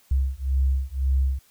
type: beating tone pair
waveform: sine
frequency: 65.8 / 67.7 Hz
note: C2 / C#2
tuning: +10 / -40 cents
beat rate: 1.9 Hz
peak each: -23 dBFS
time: 0.11-1.39 s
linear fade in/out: 5 ms
effects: white hiss -59 dBFS RMS until 1.5 s